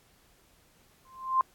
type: tone with exponential growth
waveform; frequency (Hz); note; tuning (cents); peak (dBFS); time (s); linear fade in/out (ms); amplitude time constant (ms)
sine; 1046.5; C6; 0; -18; 1.05-1.41; 1; 77
effects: pink hiss -63 dBFS RMS until 1.54 s + AAC 64 kbps